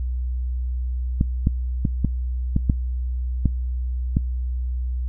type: clicks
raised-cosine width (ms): 5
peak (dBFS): -6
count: 8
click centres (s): 1.211 / 1.471 / 1.852 / 2.047 / 2.564 / 2.698 / 3.457 / 4.169
effects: noise-tail reverb RT60 0.2 s tail -25 dB re dry + added 62 Hz sine -22 dBFS peak until 5.08 s